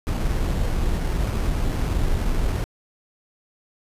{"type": "noise with sample-and-hold", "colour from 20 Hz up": "brown", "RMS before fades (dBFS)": -22, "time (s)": [0.07, 2.64], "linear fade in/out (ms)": 0, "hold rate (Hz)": 3675, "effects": ["resampled to 32000 Hz"]}